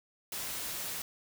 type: noise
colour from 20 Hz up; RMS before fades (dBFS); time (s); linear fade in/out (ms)
white; -38; 0.32-1.02; 2
effects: none